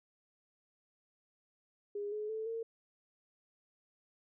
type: tone with pitch steps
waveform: sine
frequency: 409.4 / 424.1 / 439.3 / 455 Hz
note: G#4 / G#4 / A4 / A#4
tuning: -25 / +36 / -3 / -42 cents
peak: -36 dBFS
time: 1.95-2.63 s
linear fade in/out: 5 ms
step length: 170 ms
effects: none